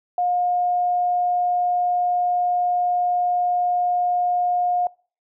sine tone, 714 Hz, F5, 38 cents sharp, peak -18 dBFS, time 0.18-4.87 s, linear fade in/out 2 ms, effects noise-tail reverb RT60 0.4 s tail -24 dB re dry

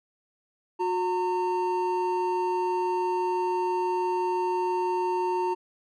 triangle tone pair together, 362.3 / 913 Hz, F#4 / A#5, -36 / -36 cents, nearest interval octave + major third, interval 1600 cents, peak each -25 dBFS, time 0.79-5.55 s, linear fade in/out 20 ms, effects none

